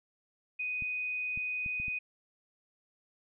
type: tone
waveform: sine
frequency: 2493 Hz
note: D#7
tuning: 3 cents sharp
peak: -32 dBFS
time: 0.59-1.99 s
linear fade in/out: 10 ms
type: clicks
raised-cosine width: 5 ms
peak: -33 dBFS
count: 5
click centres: 0.823 / 1.375 / 1.662 / 1.8 / 1.882 s
effects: none